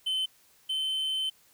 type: tone pair in turn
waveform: triangle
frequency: 3062 / 3074 Hz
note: G7 / G7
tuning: -41 / -35 cents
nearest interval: unison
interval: 6 cents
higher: second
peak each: -25 / -26 dBFS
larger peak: first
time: 0.06-0.26 / 0.69-1.3 s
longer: second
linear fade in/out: 10 ms
effects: white hiss -62 dBFS RMS until 1.53 s